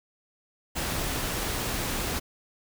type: noise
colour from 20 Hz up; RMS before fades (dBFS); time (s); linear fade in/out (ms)
pink; -30; 0.75-2.2; 20
effects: none